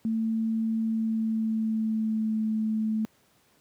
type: tone with pitch glide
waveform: sine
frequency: 223.4 to 218.2 Hz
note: A3 to A3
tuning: +27 to -14 cents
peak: -24 dBFS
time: 0.05-3.05 s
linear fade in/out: 0 ms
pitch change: -41 cents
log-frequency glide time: 0.83-2.42 s
effects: pink hiss -64 dBFS RMS until 3.6 s + high-pass 100 Hz 12 dB/octave